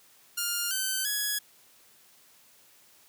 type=tone with pitch steps; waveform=5% pulse; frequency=1409 / 1536.5 / 1675.6 Hz; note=F6 / G6 / G#6; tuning=+15 / -35 / +15 cents; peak=-17 dBFS; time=0.37-1.39 s; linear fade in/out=10 ms; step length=340 ms; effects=white hiss -59 dBFS RMS until 3.08 s + high-pass 100 Hz 12 dB/octave